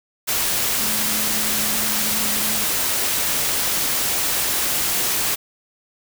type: tone in noise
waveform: sine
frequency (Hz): 213.1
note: G#3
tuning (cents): +45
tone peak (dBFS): -32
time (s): 0.79-2.65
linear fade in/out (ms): 20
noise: white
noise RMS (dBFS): -21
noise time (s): 0.27-5.36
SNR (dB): -14
effects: none